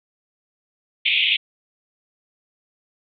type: band-pass noise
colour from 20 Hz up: pink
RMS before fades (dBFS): -19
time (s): 1.05-1.37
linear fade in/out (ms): 10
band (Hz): 2200 to 3600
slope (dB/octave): 96
effects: none